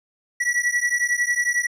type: beating tone pair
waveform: square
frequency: 1936 / 1947 Hz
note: B6 / B6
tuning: -35 / -25 cents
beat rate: 11 Hz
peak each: -23 dBFS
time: 0.4-1.67 s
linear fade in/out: 10 ms
effects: low-pass 9000 Hz 12 dB/octave